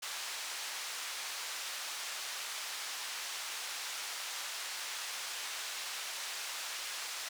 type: band-pass noise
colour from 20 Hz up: white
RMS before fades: -41 dBFS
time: 0.02-7.29 s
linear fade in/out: 10 ms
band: 840 to 6300 Hz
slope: 12 dB/octave
effects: none